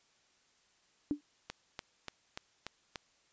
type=tone with exponential decay; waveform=sine; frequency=293.1 Hz; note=D4; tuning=3 cents flat; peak=-25 dBFS; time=1.11-1.21 s; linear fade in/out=0 ms; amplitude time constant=20 ms
type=click train; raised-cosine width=0.2 ms; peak=-22 dBFS; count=6; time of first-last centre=1.5-2.958 s; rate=3.43 Hz
effects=white hiss -70 dBFS RMS until 3.32 s + resampled to 16000 Hz